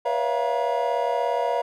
triangle tone cluster, 485.3 / 558 / 668 / 705 / 954 Hz, B4 / C#5 / E5 / F5 / A#5, -30 / +11 / +23 / +16 / +40 cents, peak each -26 dBFS, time 0.05-1.62 s, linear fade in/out 10 ms, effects none

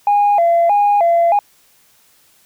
sine tone with vibrato, 747 Hz, F#5, 16 cents sharp, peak -8 dBFS, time 0.07-1.39 s, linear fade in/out 2 ms, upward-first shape square, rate 1.6 Hz, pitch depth 160 cents each way, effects tanh soft clip ceiling -7 dBFS + white hiss -53 dBFS RMS until 2.45 s

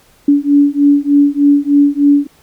sine beating tone pair, 284.7 / 288 Hz, C#4 / D4, +46 / -34 cents, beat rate 3.3 Hz, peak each -10 dBFS, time 0.28-2.27 s, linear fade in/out 5 ms, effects pink hiss -49 dBFS RMS until 2.42 s

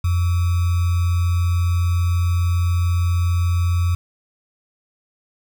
sine tone with sample-and-hold, 87.31 Hz, F2, in tune, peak -15 dBFS, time 0.04-3.95 s, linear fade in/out 5 ms, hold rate 1225 Hz, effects none

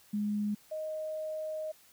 sine tone pair in turn, 208 / 623.3 Hz, G#3 / D#5, +3 / +3 cents, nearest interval octave + perfect fifth, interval 1900 cents, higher second, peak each -29 / -34 dBFS, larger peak first, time 0.13-0.55 / 0.71-1.72 s, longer second, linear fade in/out 10 ms, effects white hiss -61 dBFS RMS until 1.92 s

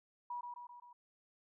sine tone with echo, 968 Hz, B5, 35 cents flat, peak -39 dBFS, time 0.3-0.41 s, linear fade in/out 5 ms, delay 130 ms, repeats 4, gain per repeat -4 dB, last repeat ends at 0.93 s, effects none

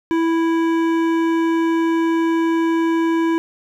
sine tone with hard clipping, 329.6 Hz, E4, in tune, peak -17 dBFS, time 0.11-3.38 s, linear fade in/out 0 ms, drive 13 dB, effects none

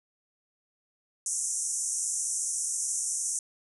white band-pass noise, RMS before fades -31 dBFS, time 1.26-3.39 s, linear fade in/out 2 ms, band 5800 to 10000 Hz, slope 96 dB/octave, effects none

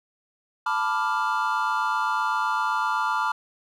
triangle chord, B half-diminished seventh, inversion third, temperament equal with one note detuned, 880 / 987.8 / 1179.4 / 1396.9 Hz, A5 / B5 / D6 / F6, 0 / 0 / +7 / 0 cents, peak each -26 dBFS, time 0.66-3.32 s, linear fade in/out 5 ms, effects none

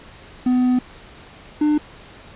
triangle tone pair in turn, 250.9 / 300 Hz, B3 / D4, +28 / +37 cents, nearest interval minor third, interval 309 cents, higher second, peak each -12 dBFS, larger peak neither, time 0.46-0.79 / 1.61-1.78 s, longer first, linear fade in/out 5 ms, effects pink hiss -43 dBFS RMS until 2.35 s + resampled to 8000 Hz

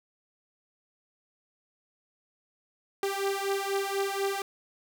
sawtooth beating tone pair, 392 / 396.1 Hz, G4 / G4, 0 / +18 cents, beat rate 4.1 Hz, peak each -27 dBFS, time 3.03-4.42 s, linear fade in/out 2 ms, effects none

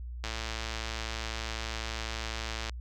click train, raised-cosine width 0.2 ms, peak -18 dBFS, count 276, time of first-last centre 0.24-2.695 s, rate 112 Hz, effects added 60 Hz sine -37 dBFS peak until 2.8 s

